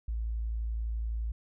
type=tone; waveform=sine; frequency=55.9 Hz; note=A1; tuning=28 cents sharp; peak=-30 dBFS; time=0.08-1.32 s; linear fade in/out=5 ms; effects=none